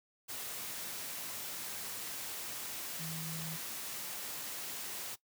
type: tone in noise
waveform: sine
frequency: 161.1 Hz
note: E3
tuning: 39 cents flat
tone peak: -41 dBFS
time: 2.99-3.57 s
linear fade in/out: 20 ms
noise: white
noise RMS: -42 dBFS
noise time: 0.28-5.16 s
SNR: -2 dB
effects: noise-tail reverb RT60 0.1 s tail -18 dB re dry + high-pass 100 Hz 12 dB/octave